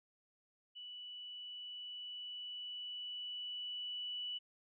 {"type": "tone with level ramp", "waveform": "sine", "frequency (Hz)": 2960, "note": "F#7", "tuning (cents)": 0, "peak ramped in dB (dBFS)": [-47, -39], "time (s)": [0.75, 4.39], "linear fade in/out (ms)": 20, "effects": []}